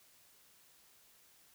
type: silence
effects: white hiss -65 dBFS RMS until 1.54 s